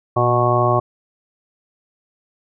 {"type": "harmonic tone with a mistuned harmonic", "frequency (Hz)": 122.1, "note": "B2", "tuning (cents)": -19, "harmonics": [1, 2, 3, 4, 5, 6, 7, 8, 9], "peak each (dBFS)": [-19, -30, -21, -31, -20, -22, -26, -31, -19], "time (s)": [0.16, 0.8], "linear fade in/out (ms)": 10, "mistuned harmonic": 1, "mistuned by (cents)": -47, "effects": []}